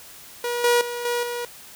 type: tone with level steps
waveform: sawtooth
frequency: 480.8 Hz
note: B4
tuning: 46 cents flat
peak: -20 / -12 / -24 / -18 / -23 dBFS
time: 0.44-1.45 s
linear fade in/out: 2 ms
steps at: 0.64 / 0.81 / 1.05 / 1.23 s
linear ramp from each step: 2 ms
effects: white hiss -44 dBFS RMS until 1.75 s